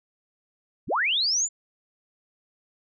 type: linear sweep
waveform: sine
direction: up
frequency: 32.05 to 7300 Hz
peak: -21 dBFS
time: 0.87-1.49 s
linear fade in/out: 50 ms
effects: none